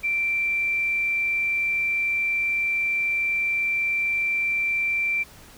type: tone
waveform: sine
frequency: 2349 Hz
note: D7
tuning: in tune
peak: -21 dBFS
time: 0.03-5.24 s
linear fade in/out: 20 ms
effects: pink hiss -48 dBFS RMS until 5.57 s